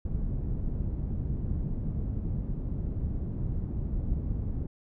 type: low-pass noise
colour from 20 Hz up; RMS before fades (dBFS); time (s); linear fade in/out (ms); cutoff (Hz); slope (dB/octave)
pink; -31; 0.05-4.67; 5; 180; 12
effects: none